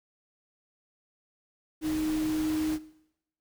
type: tone in noise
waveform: sine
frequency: 311.2 Hz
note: D#4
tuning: in tune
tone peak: -27 dBFS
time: 1.81-2.79 s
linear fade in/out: 50 ms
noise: pink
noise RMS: -40 dBFS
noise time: 1.81-2.79 s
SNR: +10 dB
effects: noise-tail reverb RT60 0.8 s tail -17 dB re dry